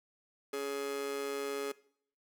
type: tone with amplitude modulation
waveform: 45% pulse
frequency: 419.3 Hz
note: G#4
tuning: 17 cents sharp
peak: -31 dBFS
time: 0.53-1.72 s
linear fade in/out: 5 ms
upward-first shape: sine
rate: 139 Hz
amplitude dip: 80%
effects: noise-tail reverb RT60 0.6 s tail -20 dB re dry